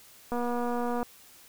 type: click train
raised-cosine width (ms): 1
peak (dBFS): -19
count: 172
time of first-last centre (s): 0.32-1.03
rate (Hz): 241
effects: white hiss -54 dBFS RMS until 1.48 s